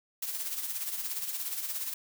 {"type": "noise with tremolo", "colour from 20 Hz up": "blue", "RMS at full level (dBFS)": -33, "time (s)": [0.22, 1.94], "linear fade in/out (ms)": 5, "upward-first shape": "sine", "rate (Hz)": 17, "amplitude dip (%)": 55, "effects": []}